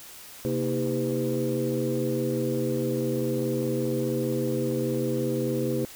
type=tone cluster; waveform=sine; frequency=131.7 / 233.3 / 318.2 / 398.7 / 505 Hz; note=C3 / A#3 / D#4 / G4 / B4; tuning=+12 / +2 / +39 / +29 / +39 cents; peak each=-30 dBFS; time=0.45-5.85 s; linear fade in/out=0 ms; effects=tanh soft clip ceiling -16 dBFS + white hiss -45 dBFS RMS until 5.95 s